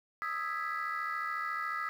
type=chord; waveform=sine; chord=E major seventh; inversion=third; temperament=equal; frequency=1244.5 / 1318.5 / 1661.2 / 1975.5 Hz; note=D#6 / E6 / G#6 / B6; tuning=0 / 0 / 0 / 0 cents; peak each=-36 / -37 / -40 / -38 dBFS; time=0.22-1.89 s; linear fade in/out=0 ms; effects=tanh soft clip ceiling -27 dBFS + 10-bit